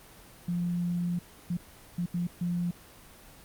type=tone bursts at uneven times; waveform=sine; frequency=174.61 Hz; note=F3; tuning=in tune; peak=-27 dBFS; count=5; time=0.48-1.19 / 1.5-1.57 / 1.98-2.06 / 2.14-2.27 / 2.41-2.71 s; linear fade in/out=5 ms; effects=pink hiss -52 dBFS RMS until 3.44 s + Opus 24 kbps